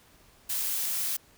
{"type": "noise", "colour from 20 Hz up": "blue", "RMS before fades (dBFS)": -30, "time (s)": [0.49, 1.17], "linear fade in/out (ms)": 10, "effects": ["pink hiss -59 dBFS RMS until 1.37 s"]}